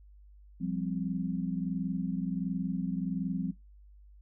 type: chord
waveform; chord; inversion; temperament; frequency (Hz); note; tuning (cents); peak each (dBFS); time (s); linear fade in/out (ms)
sine; F suspended second; none; equal with one note detuned; 174.61 / 196 / 259.7; F3 / G3 / C4; 0 / 0 / -13; -33 / -35 / -36; 0.6-3.52; 20
effects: noise-tail reverb RT60 0.2 s tail -20 dB re dry + added 50 Hz sine -52 dBFS peak until 4.21 s